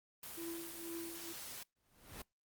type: noise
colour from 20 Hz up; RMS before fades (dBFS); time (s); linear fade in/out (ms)
white; -48; 0.23-1.63; 2
type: tone with tremolo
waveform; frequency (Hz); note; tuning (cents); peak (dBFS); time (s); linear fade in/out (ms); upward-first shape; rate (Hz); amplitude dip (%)
triangle; 335.5; E4; +31; -39; 0.37-1.33; 10; triangle; 2.1; 85
type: noise with exponential growth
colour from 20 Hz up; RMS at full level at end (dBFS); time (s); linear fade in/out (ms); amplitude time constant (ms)
pink; -44; 1.76-2.22; 5; 98
effects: noise-tail reverb RT60 0.2 s tail -26 dB re dry + Opus 24 kbps